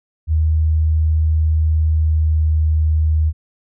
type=tone with pitch glide; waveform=sine; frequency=78.6 to 78.06 Hz; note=D#2 to D#2; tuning=+18 to +6 cents; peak=-12 dBFS; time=0.27-3.33 s; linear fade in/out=50 ms; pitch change=-12 cents; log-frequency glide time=1.81-2.49 s; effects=none